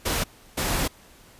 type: noise bursts at uneven times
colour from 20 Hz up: pink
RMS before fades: -25 dBFS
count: 2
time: 0.05-0.24 / 0.57-0.88 s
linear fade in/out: 10 ms
effects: pink hiss -52 dBFS RMS until 1.39 s + resampled to 32000 Hz